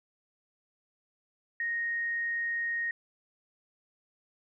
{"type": "tone", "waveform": "sine", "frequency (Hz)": 1864.7, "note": "A#6", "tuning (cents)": 0, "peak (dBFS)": -29, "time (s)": [1.6, 2.91], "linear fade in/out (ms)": 2, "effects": []}